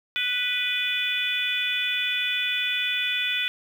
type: harmonic tone with a mistuned harmonic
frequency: 493.9 Hz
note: B4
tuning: in tune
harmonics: 3 / 4 / 5 / 6 / 7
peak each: -32 / -32 / -27 / -32 / -28 dBFS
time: 0.16-3.48 s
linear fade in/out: 0 ms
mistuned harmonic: 6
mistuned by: +15 cents
effects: 8-bit